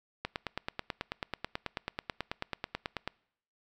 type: click train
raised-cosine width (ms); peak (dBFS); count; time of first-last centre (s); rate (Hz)
0.3; -17; 27; 0.25-3.076; 9.2
effects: noise-tail reverb RT60 0.7 s tail -25 dB re dry